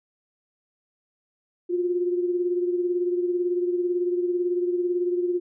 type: beating tone pair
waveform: sine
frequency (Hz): 353.5 / 371.5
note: F4 / F#4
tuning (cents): +21 / +7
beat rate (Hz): 18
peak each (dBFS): -22 / -31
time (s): 1.69-5.4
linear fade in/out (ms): 20
effects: none